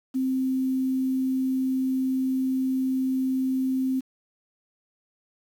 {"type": "tone", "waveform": "sine", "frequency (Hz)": 261.6, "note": "C4", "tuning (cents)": 0, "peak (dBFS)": -22, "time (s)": [0.14, 4.01], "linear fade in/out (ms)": 20, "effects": ["8-bit"]}